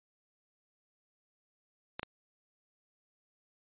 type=clicks; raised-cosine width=0.3 ms; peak=-20 dBFS; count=2; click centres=1.995 / 2.031 s; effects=resampled to 8000 Hz